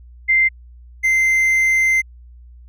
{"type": "tone pair in turn", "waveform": ["sine", "triangle"], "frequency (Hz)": [2086, 2079], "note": ["C7", "C7"], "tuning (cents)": [-6, -12], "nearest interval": "unison", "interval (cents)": 6, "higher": "first", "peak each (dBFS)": -11, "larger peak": "neither", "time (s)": [[0.28, 0.49], [1.03, 2.02]], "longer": "second", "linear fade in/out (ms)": 20, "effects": ["added 60 Hz sine -39 dBFS peak until 2.68 s"]}